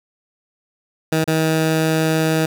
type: tone with dropouts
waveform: 15% pulse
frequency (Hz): 159.2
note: D#3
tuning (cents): +40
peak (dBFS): -9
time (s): 1.12-2.46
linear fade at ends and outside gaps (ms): 5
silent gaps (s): 1.242-1.276
effects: none